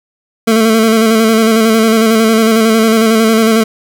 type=tone with vibrato; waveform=25% pulse; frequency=222.8 Hz; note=A3; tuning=22 cents sharp; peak=-3 dBFS; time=0.47-3.64 s; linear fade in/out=10 ms; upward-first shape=square; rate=11 Hz; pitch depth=30 cents each way; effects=none